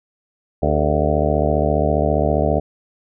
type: harmonic tone with a mistuned harmonic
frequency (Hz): 74.9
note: D2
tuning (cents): +35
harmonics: 1 / 2 / 3 / 4 / 5 / 6 / 7 / 8 / 9 / 10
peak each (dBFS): -21 / -23 / -25 / -26 / -27 / -24 / -27 / -22 / -23 / -27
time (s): 0.62-2.6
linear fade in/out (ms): 10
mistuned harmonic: 5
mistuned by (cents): +100
effects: none